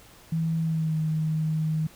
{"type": "tone with pitch glide", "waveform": "sine", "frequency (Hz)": [162.7, 156.89], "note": ["E3", "D#3"], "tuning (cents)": [-22, 15], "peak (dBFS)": -23, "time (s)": [0.32, 1.87], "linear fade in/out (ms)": 5, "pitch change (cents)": -63, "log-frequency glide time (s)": [0.6, 0.97], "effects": ["pink hiss -52 dBFS RMS until 1.95 s"]}